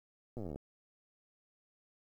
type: slowing click train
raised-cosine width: 2 ms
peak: -30 dBFS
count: 18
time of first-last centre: 0.37-0.56 s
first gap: 8 ms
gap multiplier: 1.04
effects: 11-bit